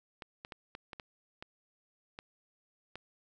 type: clicks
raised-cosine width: 0.3 ms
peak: -27 dBFS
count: 9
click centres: 0.222 / 0.449 / 0.522 / 0.751 / 0.932 / 0.998 / 1.425 / 2.189 / 2.956 s
effects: none